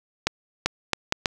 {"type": "accelerating click train", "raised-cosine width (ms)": 0.2, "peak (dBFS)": -3, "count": 5, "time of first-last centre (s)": [0.27, 1.258], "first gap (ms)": 390, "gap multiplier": 0.7, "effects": ["7-bit"]}